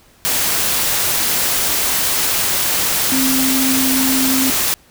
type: tone in noise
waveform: sine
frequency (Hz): 263.3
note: C4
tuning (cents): +11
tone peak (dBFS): -16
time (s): 3.12-4.5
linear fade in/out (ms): 0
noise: white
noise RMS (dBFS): -17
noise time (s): 0.25-4.74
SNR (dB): -2
effects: pink hiss -50 dBFS RMS until 4.9 s